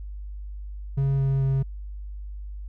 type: tone with pitch steps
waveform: triangle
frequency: 137 / 135.9 / 134.8 Hz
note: C#3 / C#3 / C#3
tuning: -20 / -34 / -48 cents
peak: -18 dBFS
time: 0.97-1.63 s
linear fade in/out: 10 ms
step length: 220 ms
effects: added 50 Hz sine -33 dBFS peak until 2.68 s